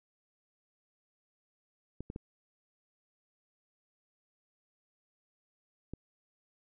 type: clicks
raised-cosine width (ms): 3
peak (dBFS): -27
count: 4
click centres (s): 2.006 / 2.101 / 2.161 / 5.936
effects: none